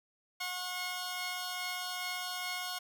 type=tone pair together; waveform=10% pulse; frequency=724 / 1084.8 Hz; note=F#5 / C#6; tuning=-38 / -38 cents; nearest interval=perfect fifth; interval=700 cents; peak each=-30 / -31 dBFS; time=0.4-2.79 s; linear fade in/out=10 ms; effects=none